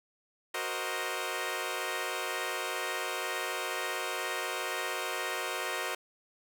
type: chord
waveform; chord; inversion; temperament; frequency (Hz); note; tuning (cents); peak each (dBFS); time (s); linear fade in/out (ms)
10% pulse; C half-diminished seventh; second; equal; 370 / 466.2 / 523.3 / 622.3; Gb4 / Bb4 / C5 / Eb5; 0 / 0 / 0 / 0; -30; 0.54-5.95; 5
effects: none